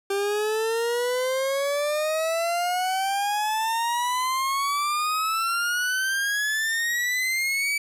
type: exponential sweep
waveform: 40% pulse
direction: up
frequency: 393.4 to 2307 Hz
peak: -22 dBFS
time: 0.1-7.78 s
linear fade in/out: 5 ms
effects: resampled to 32000 Hz + 8-bit